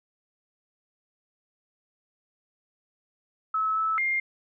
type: tone with pitch steps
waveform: sine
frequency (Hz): 1296 / 1307 / 2116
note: E6 / E6 / C7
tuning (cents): -30 / -15 / +19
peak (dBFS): -23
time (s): 3.54-4.2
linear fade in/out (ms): 5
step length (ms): 220
effects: none